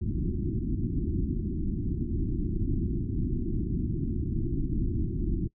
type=low-pass noise; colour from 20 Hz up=pink; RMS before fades=-29 dBFS; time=0.01-5.48 s; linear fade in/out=10 ms; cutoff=360 Hz; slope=96 dB/octave; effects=noise-tail reverb RT60 0.1 s tail -20 dB re dry